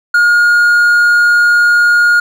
triangle tone, 1428 Hz, F6, 38 cents sharp, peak -4 dBFS, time 0.14-2.2 s, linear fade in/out 5 ms, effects none

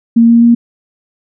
sine tone with pitch steps, 231.4 / 233.4 / 235.4 Hz, A#3 / A#3 / A#3, -13 / +2 / +17 cents, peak -3 dBFS, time 0.16-0.55 s, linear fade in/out 10 ms, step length 130 ms, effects none

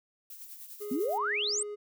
violet noise with tremolo, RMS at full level -44 dBFS, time 0.3-1.18 s, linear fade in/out 2 ms, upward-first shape triangle, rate 10 Hz, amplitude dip 60%
triangle tone, 415.3 Hz, G#4, in tune, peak -34 dBFS, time 0.8-1.76 s, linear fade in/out 20 ms
sine exponential sweep, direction up, 232.1 to 8870 Hz, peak -28 dBFS, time 0.91-1.63 s, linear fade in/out 5 ms
effects none

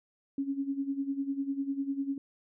sine tone with tremolo, 276.1 Hz, C#4, 7 cents flat, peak -27 dBFS, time 0.38-2.18 s, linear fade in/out 2 ms, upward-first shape sine, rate 10 Hz, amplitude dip 75%, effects none

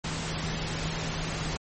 sine tone in noise, 160 Hz, D#3, 49 cents sharp, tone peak -35 dBFS, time 0.04-1.57 s, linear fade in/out 5 ms, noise pink, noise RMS -33 dBFS, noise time 0.04-1.57 s, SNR -5 dB, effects MP3 32 kbps

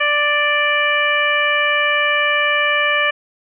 harmonic tone, 588 Hz, D5, 2 cents sharp, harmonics 1 / 2 / 3 / 4 / 5, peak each -22 / -21 / -18 / -19 / -23 dBFS, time 0-3.11 s, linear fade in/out 10 ms, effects none

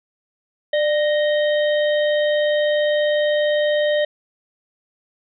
harmonic tone with a mistuned harmonic, 622.3 Hz, D#5, in tune, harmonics 1 / 3 / 5 / 6, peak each -16 / -26 / -30 / -32 dBFS, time 0.73-4.05 s, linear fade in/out 5 ms, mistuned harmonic 1, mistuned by -75 cents, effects none

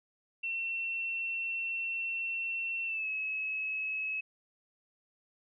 sine tone with pitch glide, 2706 to 2575 Hz, E7 to E7, +45 to -41 cents, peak -32 dBFS, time 0.43-4.21 s, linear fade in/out 10 ms, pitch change -86 cents, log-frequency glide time 2.85-3.08 s, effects none

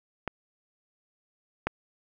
clicks, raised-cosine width 0.5 ms, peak -15 / -11 dBFS, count 2, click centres 0.277 / 1.67 s, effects none

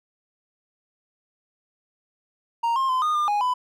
triangle tone with pitch steps, 931 / 1064 / 1026 / 1227 / 1202 / 827 / 1000 Hz, A#5 / C6 / C6 / D#6 / D6 / G#5 / B5, -2 / +29 / -34 / -25 / +40 / -8 / +21 cents, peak -18 dBFS, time 2.63-3.54 s, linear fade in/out 10 ms, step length 130 ms, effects none

